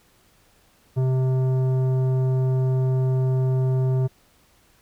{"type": "tone with tanh clipping", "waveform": "sine", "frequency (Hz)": 130, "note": "C3", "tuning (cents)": -11, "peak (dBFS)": -20, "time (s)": [0.96, 4.08], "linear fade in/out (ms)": 20, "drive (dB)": 12, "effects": ["pink hiss -59 dBFS RMS until 4.81 s"]}